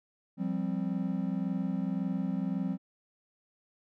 triangle chord, F suspended second, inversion none, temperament just, 174.61 / 196.44 / 261.9 Hz, F3 / G3 / C4, 0 / +4 / +2 cents, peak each -32 / -31 / -33 dBFS, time 0.37-2.78 s, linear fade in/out 50 ms, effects none

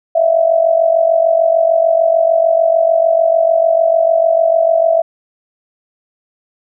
sine tone with amplitude modulation, 659.3 Hz, E5, in tune, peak -5 dBFS, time 0.15-5.02 s, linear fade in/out 10 ms, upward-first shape sine, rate 46.7 Hz, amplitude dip 75%, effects none

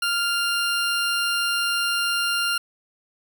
20% pulse tone, 1396.9 Hz, F6, in tune, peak -16 dBFS, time 0.02-2.58 s, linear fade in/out 5 ms, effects none

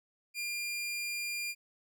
sawtooth tone, 2400 Hz, D7, 37 cents sharp, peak -31 dBFS, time 0.34-1.55 s, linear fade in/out 50 ms, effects none

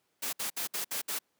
white noise bursts, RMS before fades -34 dBFS, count 6, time 0.22-1.19 s, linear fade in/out 10 ms, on 110 ms, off 62 ms, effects pink hiss -75 dBFS RMS until 1.39 s + high-pass 200 Hz 12 dB/octave

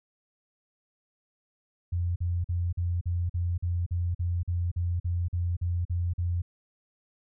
sine tone bursts, 87.31 Hz, F2, in tune, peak -25 dBFS, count 16, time 1.92-6.42 s, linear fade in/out 10 ms, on 240 ms, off 44 ms, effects none

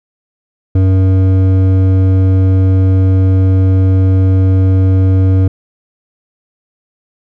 sine tone with hard clipping, 94.4 Hz, F#2, 35 cents sharp, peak -8 dBFS, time 0.75-5.48 s, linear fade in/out 5 ms, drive 10 dB, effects none

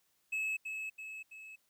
triangle tone with echo, 2589 Hz, E7, 32 cents flat, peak -31 dBFS, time 0.32-0.57 s, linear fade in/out 10 ms, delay 330 ms, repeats 3, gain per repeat -5 dB, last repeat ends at 1.56 s, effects white hiss -75 dBFS RMS until 1.69 s

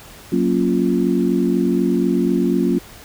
sine chord, Gb major seventh, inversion none, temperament equal, 185 / 233.1 / 277.2 / 349.2 Hz, Gb3 / Bb3 / Db4 / F4, 0 / 0 / 0 / 0 cents, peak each -20 dBFS, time 0.32-2.79 s, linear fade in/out 5 ms, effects pink hiss -41 dBFS RMS until 3.04 s

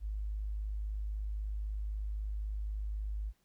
sine tone, 51.91 Hz, G#1, in tune, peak -34 dBFS, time 0-3.33 s, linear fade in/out 50 ms, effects pink hiss -75 dBFS RMS until 3.44 s

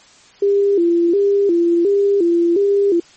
sine tone with vibrato, 370 Hz, F#4, in tune, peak -11 dBFS, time 0.42-3 s, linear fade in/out 5 ms, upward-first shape square, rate 1.4 Hz, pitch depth 140 cents each way, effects white hiss -47 dBFS RMS until 3.16 s + MP3 32 kbps

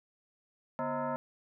sine tone with frequency modulation, 144.7 Hz, D3, 25 cents flat, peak -31 dBFS, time 0.79-1.16 s, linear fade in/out 0 ms, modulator 389 Hz, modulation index 2.8, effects none

